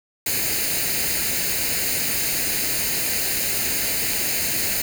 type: noise with comb filter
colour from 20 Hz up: white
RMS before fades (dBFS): -23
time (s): 0.26-4.82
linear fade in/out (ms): 5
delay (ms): 0.44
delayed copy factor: +0.65
effects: none